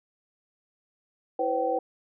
sine tone cluster, 329.9 / 502 / 544 / 770 Hz, E4 / B4 / C#5 / G5, +1 / +28 / -33 / -31 cents, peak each -34 / -27 / -32 / -28 dBFS, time 1.39-1.79 s, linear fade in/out 5 ms, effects none

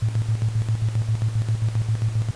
sine tone with tremolo, 110.6 Hz, A2, 9 cents sharp, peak -17 dBFS, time 0.02-2.31 s, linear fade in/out 5 ms, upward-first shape square, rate 7.5 Hz, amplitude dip 65%, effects pink hiss -42 dBFS RMS until 2.35 s + resampled to 22050 Hz

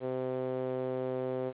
sawtooth tone with band-pass filter, 128.9 Hz, C3, 26 cents flat, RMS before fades -34 dBFS, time 0-1.53 s, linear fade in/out 50 ms, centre 470 Hz, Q 3, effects resampled to 8000 Hz + 10-bit

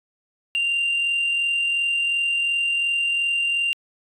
sine tone with amplitude modulation, 2782 Hz, F7, 7 cents flat, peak -16 dBFS, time 0.55-3.73 s, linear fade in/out 0 ms, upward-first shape sine, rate 42.8 Hz, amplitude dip 35%, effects tanh soft clip ceiling -17 dBFS

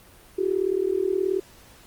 sine tone with amplitude modulation, 380 Hz, F#4, 46 cents sharp, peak -17 dBFS, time 0.38-1.4 s, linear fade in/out 10 ms, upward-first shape sine, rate 38.7 Hz, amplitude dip 90%, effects pink hiss -51 dBFS RMS until 1.86 s + Opus 32 kbps

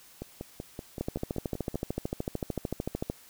two click trains, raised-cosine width 2 ms, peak -23 / -17 dBFS, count 9 / 29, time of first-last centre 0.22-1.744 / 1.01-3.1 s, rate 5.25 / 13.4 Hz, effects white hiss -55 dBFS RMS until 3.29 s

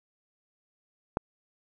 click, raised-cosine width 1 ms, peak -12 dBFS, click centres 1.171 s, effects none

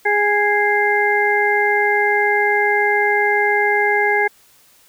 harmonic tone with a mistuned harmonic, 412.8 Hz, G#4, 10 cents flat, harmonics 1 / 2 / 4 / 5, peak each -19 / -19 / -19 / -19 dBFS, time 0.05-4.28 s, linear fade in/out 10 ms, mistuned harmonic 5, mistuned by +24 cents, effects white hiss -52 dBFS RMS until 4.88 s

